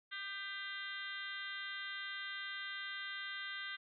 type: harmonic tone with a mistuned harmonic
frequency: 400 Hz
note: G4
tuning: 35 cents sharp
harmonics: 3 / 4 / 5 / 6 / 7 / 8 / 9 / 10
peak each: -53 / -45 / -47 / -60 / -55 / -50 / -51 / -55 dBFS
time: 0.11-3.77 s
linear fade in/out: 20 ms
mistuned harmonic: 4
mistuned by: -41 cents
effects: none